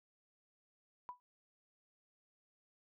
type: tone with exponential decay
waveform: sine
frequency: 987.8 Hz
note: B5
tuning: in tune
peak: -39 dBFS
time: 1.09-1.2 s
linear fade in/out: 0 ms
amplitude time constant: 23 ms
effects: none